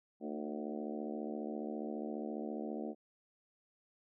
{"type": "harmonic tone with a mistuned harmonic", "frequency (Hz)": 74.7, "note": "D2", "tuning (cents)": 30, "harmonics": [3, 4, 5, 6, 7, 8, 9, 10], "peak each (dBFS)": [-42, -44, -46, -48, -49, -50, -51, -52], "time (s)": [0.2, 2.95], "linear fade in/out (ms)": 50, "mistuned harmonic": 5, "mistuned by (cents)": -41, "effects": []}